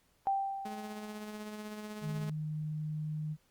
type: tone with exponential decay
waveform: sine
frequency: 784 Hz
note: G5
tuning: in tune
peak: -26 dBFS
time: 0.27-1.42 s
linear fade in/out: 0 ms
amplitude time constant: 250 ms
type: tone with tremolo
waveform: sawtooth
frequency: 211.9 Hz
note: G#3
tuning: 35 cents sharp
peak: -36 dBFS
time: 0.65-2.3 s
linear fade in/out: 5 ms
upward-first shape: sine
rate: 16 Hz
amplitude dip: 35%
type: tone with pitch glide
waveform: sine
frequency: 154.5 to 153.43 Hz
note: D#3 to D#3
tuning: -12 to -24 cents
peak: -34 dBFS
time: 2.01-3.37 s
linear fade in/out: 50 ms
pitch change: -12 cents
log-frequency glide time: 2.13-2.47 s
effects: pink hiss -71 dBFS RMS until 3.5 s + Opus 48 kbps